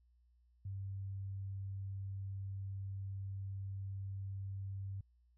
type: tone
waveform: sine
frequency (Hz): 97.5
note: G2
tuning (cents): -9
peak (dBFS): -40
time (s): 0.65-5.01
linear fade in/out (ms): 5
effects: added 60 Hz sine -67 dBFS peak until 5.37 s